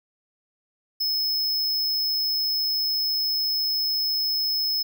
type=tone with amplitude modulation; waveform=square; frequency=5190 Hz; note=E8; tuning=28 cents flat; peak=-21 dBFS; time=1-4.83 s; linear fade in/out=10 ms; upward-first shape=sine; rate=154 Hz; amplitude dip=35%; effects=none